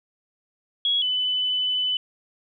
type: tone pair in turn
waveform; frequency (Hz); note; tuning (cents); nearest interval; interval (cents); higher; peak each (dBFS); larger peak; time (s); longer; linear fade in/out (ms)
sine; 3331 / 3004; G#7 / F#7; +4 / +26; major second; 178; first; -19 / -21; first; 0.85-1.02 / 1.02-1.97; second; 2
effects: none